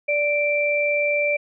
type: tone pair together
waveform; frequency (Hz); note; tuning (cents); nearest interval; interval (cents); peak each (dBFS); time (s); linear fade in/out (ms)
sine; 584.9 / 2349; D5 / D7; -7 / 0; 2 octaves; 2407; -21; 0.08-1.37; 10
effects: none